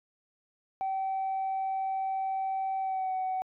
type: tone with pitch glide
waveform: sine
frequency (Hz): 769 to 751.4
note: G5 to F#5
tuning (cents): -33 to +26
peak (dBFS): -27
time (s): 0.81-3.42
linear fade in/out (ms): 0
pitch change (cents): -41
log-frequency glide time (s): 2.8-3.13
effects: tanh soft clip ceiling -26 dBFS